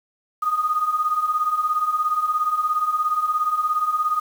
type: beating tone pair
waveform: sine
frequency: 1224 / 1241 Hz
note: D#6 / D#6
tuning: -29 / -5 cents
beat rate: 17 Hz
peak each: -25 / -20 dBFS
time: 0.42-4.2 s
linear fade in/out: 10 ms
effects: 7-bit